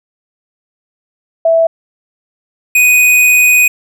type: tone pair in turn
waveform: sine / square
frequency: 658 / 2489 Hz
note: E5 / D#7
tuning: -3 / 0 cents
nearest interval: octave + major seventh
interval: 2303 cents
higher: second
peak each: -6 dBFS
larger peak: neither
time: 1.45-1.67 / 2.75-3.68 s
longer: second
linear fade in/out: 5 ms
effects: none